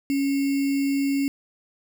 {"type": "tone with sample-and-hold", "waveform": "sine", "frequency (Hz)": 277.2, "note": "C#4", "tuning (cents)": 0, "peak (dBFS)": -20, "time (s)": [0.1, 1.28], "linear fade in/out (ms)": 0, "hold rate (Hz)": 2450, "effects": []}